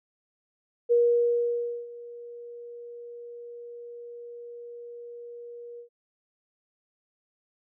sine tone with ADSR envelope, 476 Hz, A#4, 36 cents sharp, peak -17 dBFS, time 0.89-5.89 s, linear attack 28 ms, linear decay 950 ms, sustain -22 dB, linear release 99 ms, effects none

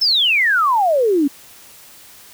sine exponential sweep, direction down, 5420 to 267.9 Hz, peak -12 dBFS, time 0.01-1.28 s, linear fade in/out 10 ms, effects white hiss -43 dBFS RMS until 2.33 s

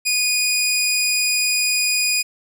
15% pulse tone, 2467 Hz, D#7, 15 cents flat, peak -10 dBFS, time 0.05-2.23 s, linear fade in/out 20 ms, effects none

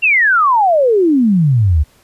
sine exponential sweep, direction down, 2794 to 69.3 Hz, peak -8 dBFS, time 0.02-1.84 s, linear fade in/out 20 ms, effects pink hiss -51 dBFS RMS until 2.03 s + resampled to 32000 Hz

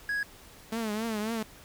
triangle tone, 1661.2 Hz, G#6, in tune, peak -26 dBFS, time 0.09-0.23 s, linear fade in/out 2 ms
sawtooth tone with vibrato, 219.2 Hz, A3, 6 cents flat, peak -26 dBFS, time 0.72-1.43 s, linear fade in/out 5 ms, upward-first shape triangle, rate 3.7 Hz, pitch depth 110 cents each way
effects pink hiss -52 dBFS RMS until 1.64 s

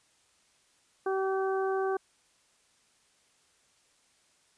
harmonic tone, 383.8 Hz, G4, 37 cents flat, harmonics 1 / 2 / 3 / 4, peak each -28 / -34 / -38 / -40 dBFS, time 1.06-1.97 s, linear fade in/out 5 ms, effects white hiss -67 dBFS RMS until 4.57 s + resampled to 22050 Hz

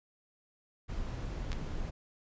brown noise, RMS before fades -37 dBFS, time 0.88-1.91 s, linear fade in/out 20 ms
clicks, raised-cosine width 0.2 ms, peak -22 dBFS, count 2, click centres 1.518 / 1.53 s
effects resampled to 16000 Hz

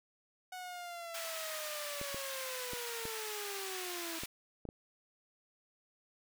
sawtooth linear sweep, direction down, 740 to 324.2 Hz, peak -39 dBFS, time 0.52-4.19 s, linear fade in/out 5 ms
pink high-pass noise, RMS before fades -43 dBFS, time 1.14-4.26 s, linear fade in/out 5 ms, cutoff 1500 Hz, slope 12 dB/octave
clicks, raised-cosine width 2 ms, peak -30 dBFS, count 7, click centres 2.014 / 2.145 / 2.734 / 3.054 / 4.235 / 4.653 / 4.689 s
effects none

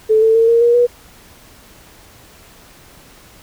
sine tone with pitch steps, 436.2 / 445.4 / 454.7 / 464.3 / 474 / 484 Hz, A4 / A4 / A#4 / A#4 / A#4 / B4, -15 / +21 / -43 / -7 / +29 / -35 cents, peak -8 dBFS, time 0.09-0.87 s, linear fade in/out 20 ms, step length 130 ms, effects pink hiss -44 dBFS RMS until 3.42 s

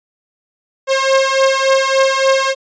sawtooth beating tone pair, 534 / 537.5 Hz, C5 / C5, +35 / +47 cents, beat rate 3.5 Hz, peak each -10 dBFS, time 0.87-2.55 s, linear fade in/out 50 ms, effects resampled to 16000 Hz

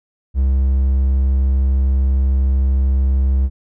triangle tone, 66.5 Hz, C2, 29 cents sharp, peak -10 dBFS, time 0.34-3.5 s, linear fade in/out 50 ms, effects none

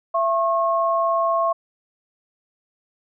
sine tone pair together, 669.7 / 1086 Hz, E5 / C#6, +27 / -36 cents, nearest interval minor sixth, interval 837 cents, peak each -20 / -20 dBFS, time 0.14-1.53 s, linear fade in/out 10 ms, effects none

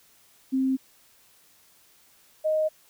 sine tone pair in turn, 263.8 / 622.7 Hz, C4 / D#5, +14 / +1 cents, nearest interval octave + minor third, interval 1487 cents, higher second, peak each -21 dBFS, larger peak neither, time 0.52-0.77 / 2.44-2.69 s, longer neither, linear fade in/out 20 ms, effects white hiss -59 dBFS RMS until 2.89 s

